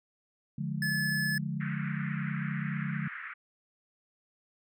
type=chord; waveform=sine; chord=D diminished; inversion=none; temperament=just; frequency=146.83 / 176.2 / 211.4 Hz; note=D3 / F3 / Ab3; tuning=0 / +16 / +31 cents; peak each=-34 / -36 / -37 dBFS; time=0.58-3.08 s; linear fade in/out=5 ms
type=tone; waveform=square; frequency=1722 Hz; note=A6; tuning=38 cents flat; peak=-30 dBFS; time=0.82-1.38 s; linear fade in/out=2 ms
type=band-pass noise; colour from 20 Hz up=white; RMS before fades=-42 dBFS; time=1.6-3.34 s; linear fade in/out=10 ms; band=1300 to 2100 Hz; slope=48 dB/octave
effects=none